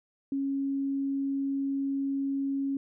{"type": "tone", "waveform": "sine", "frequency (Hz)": 274.9, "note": "C#4", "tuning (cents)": -14, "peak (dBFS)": -27, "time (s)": [0.32, 2.77], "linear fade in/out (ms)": 2, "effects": []}